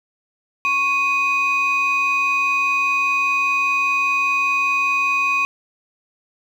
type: tone pair together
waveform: sine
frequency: 1100 / 2495 Hz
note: C#6 / D#7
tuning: -14 / +4 cents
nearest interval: octave + major second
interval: 1418 cents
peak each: -19 / -16 dBFS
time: 0.65-5.45 s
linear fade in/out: 0 ms
effects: tanh soft clip ceiling -12 dBFS + 8-bit